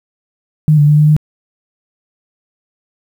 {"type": "tone with pitch steps", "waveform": "sine", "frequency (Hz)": [153.3, 146.5, 149.2, 150.8, 152.2], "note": ["D#3", "D3", "D3", "D3", "D#3"], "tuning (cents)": [-25, -4, 28, 46, -38], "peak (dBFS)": -5, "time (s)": [0.68, 1.165], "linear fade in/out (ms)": 0, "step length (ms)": 97, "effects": ["7-bit"]}